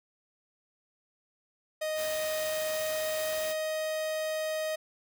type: tone with pitch glide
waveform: 45% pulse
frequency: 622.3 to 626.3 Hz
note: D#5 to D#5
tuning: 0 to +11 cents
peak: -30 dBFS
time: 1.81-4.76 s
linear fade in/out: 10 ms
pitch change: +11 cents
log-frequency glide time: 1.94-3.66 s
type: noise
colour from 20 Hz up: white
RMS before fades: -40 dBFS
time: 1.95-3.55 s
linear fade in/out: 50 ms
effects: none